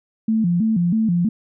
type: tone with vibrato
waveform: sine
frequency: 196 Hz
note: G3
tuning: in tune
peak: -15 dBFS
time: 0.28-1.29 s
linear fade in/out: 5 ms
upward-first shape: square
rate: 3.1 Hz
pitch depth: 210 cents each way
effects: none

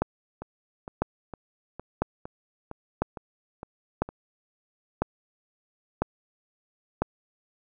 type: two click trains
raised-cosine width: 1 ms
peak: -9 / -23 dBFS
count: 8 / 9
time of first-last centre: 0.02-7.02 / 0.42-4.09 s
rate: 1 / 2.18 Hz
effects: none

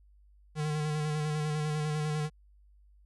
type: tone with vibrato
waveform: square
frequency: 151.9 Hz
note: D#3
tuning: 41 cents flat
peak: -30 dBFS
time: 0.55-2.3 s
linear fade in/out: 50 ms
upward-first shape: square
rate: 10 Hz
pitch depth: 23 cents each way
effects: added 50 Hz sine -57 dBFS peak until 3.05 s + resampled to 24000 Hz

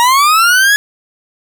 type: linear sweep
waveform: 40% pulse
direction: up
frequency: 932.3 to 1697 Hz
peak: -6 dBFS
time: 0-0.76 s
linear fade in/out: 0 ms
effects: none

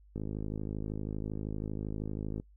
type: click train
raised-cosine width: 3 ms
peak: -24 dBFS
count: 119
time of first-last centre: 0.16-2.399 s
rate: 52.7 Hz
effects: noise-tail reverb RT60 0.1 s tail -23 dB re dry + added 50 Hz sine -56 dBFS peak until 2.56 s

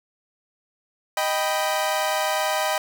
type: chord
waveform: sawtooth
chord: Eb augmented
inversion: none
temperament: equal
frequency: 622.3 / 784 / 987.8 Hz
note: Eb5 / G5 / B5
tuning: 0 / 0 / 0 cents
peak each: -21 / -22 / -24 dBFS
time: 1.17-2.78 s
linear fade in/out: 2 ms
effects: none

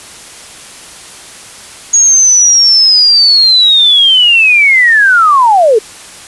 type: linear sweep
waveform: sine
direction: down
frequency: 6660 to 406.6 Hz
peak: -3 dBFS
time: 1.93-5.79 s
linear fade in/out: 10 ms
effects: white hiss -31 dBFS RMS until 6.27 s + resampled to 24000 Hz

